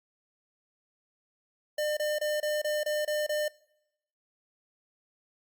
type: tone bursts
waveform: square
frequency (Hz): 602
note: D5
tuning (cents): +43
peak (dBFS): -28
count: 8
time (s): 1.78-3.482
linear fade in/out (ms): 5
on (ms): 190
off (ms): 26
effects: noise-tail reverb RT60 0.8 s tail -22 dB re dry + Opus 48 kbps